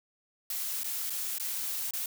blue noise with dropouts, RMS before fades -34 dBFS, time 0.5-2.06 s, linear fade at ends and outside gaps 2 ms, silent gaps 0.834-0.843 / 1.098-1.103 / 1.384-1.398 / 1.909-1.935 s, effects none

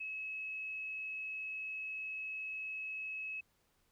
sine tone, 2577 Hz, E7, 40 cents flat, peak -39 dBFS, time 0-3.41 s, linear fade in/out 10 ms, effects pink hiss -75 dBFS RMS until 3.91 s

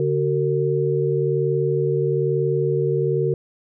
sine tone cluster, 142.7 / 374.8 / 455.9 Hz, D3 / F#4 / A#4, -49 / +22 / -39 cents, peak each -22 dBFS, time 0-3.34 s, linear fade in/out 2 ms, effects none

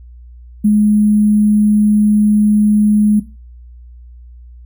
sine tone with sample-and-hold, 210 Hz, G#3, 19 cents sharp, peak -7 dBFS, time 0.64-3.2 s, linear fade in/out 10 ms, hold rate 11025 Hz, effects noise-tail reverb RT60 0.3 s tail -17 dB re dry + added 60 Hz sine -34 dBFS peak until 4.65 s

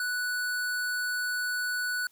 square tone, 1480 Hz, F#6, in tune, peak -29 dBFS, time 0-2.07 s, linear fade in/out 2 ms, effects white hiss -64 dBFS RMS until 2.11 s

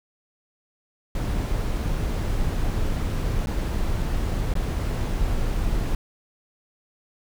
brown noise with dropouts, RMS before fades -24 dBFS, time 1.15-5.95 s, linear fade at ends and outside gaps 2 ms, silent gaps 3.46-3.47 / 4.539-4.553 s, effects none

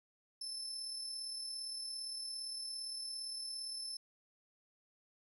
35% pulse tone with amplitude modulation, 5274 Hz, E8, in tune, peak -37 dBFS, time 0.41-3.97 s, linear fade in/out 5 ms, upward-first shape sine, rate 37.5 Hz, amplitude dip 35%, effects none

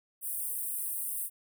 pink high-pass noise, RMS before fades -35 dBFS, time 0.21-1.3 s, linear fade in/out 50 ms, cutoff 8600 Hz, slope 96 dB/octave, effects none

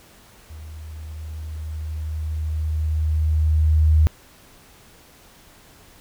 sine tone with level ramp, 77.78 Hz, D#2, in tune, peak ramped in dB -35 to -11 dBFS, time 0.5-4.07 s, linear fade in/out 0 ms, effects pink hiss -50 dBFS RMS until 6 s

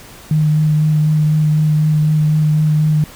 sine tone with vibrato, 153.3 Hz, D#3, 25 cents flat, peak -10 dBFS, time 0.31-3.04 s, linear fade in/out 2 ms, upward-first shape sine, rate 4 Hz, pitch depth 14 cents each way, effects pink hiss -38 dBFS RMS until 3.15 s

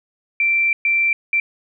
sine tone bursts at uneven times, 2349 Hz, D7, in tune, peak -14 dBFS, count 3, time 0.4-0.73 / 0.85-1.13 / 1.33-1.4 s, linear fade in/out 2 ms, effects none

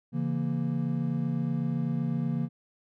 triangle chord, A# diminished, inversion first, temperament just, 139.85 / 167.82 / 233.1 Hz, C#3 / E3 / A#3, +16 / +31 / 0 cents, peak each -29 dBFS, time 0.12-2.49 s, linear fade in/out 50 ms, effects none

